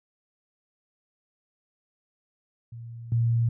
sine tone with level steps, 116.54 Hz, A#2, in tune, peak -37 / -20 dBFS, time 2.72-3.49 s, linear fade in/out 5 ms, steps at 3.12 s, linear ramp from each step 2 ms, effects none

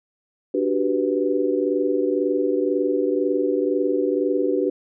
sine chord, G major seventh, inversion second, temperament equal, 293.7 / 370 / 392 / 493.9 Hz, D4 / F#4 / G4 / B4, 0 / 0 / 0 / 0 cents, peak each -24 dBFS, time 0.54-4.7 s, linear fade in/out 5 ms, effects none

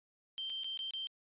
sine tone with dropouts, 3136 Hz, G7, in tune, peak -37 dBFS, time 0.38-1.07 s, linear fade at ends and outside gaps 0 ms, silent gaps 0.497-0.501 / 0.635-0.644 / 0.774-0.791 / 0.908-0.936 s, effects resampled to 8000 Hz

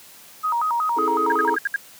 sine tone with vibrato, 1088 Hz, C#6, 33 cents flat, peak -19 dBFS, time 0.43-1.56 s, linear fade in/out 20 ms, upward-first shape square, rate 5.4 Hz, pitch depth 250 cents each way
triangle chord, A major seventh, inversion first, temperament equal with one note detuned, 271.3 / 329.6 / 415.3 / 440 Hz, C#4 / E4 / G#4 / A4, -37 / 0 / 0 / 0 cents, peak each -31 / -26 / -26 / -25 dBFS, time 0.96-1.57 s, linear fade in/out 20 ms
sine tone bursts, 1623 Hz, G#6, 40 cents flat, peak -18 dBFS, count 6, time 1.3-1.761 s, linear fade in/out 2 ms, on 21 ms, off 67 ms
effects white hiss -46 dBFS RMS until 1.99 s + high-pass 80 Hz 12 dB/octave

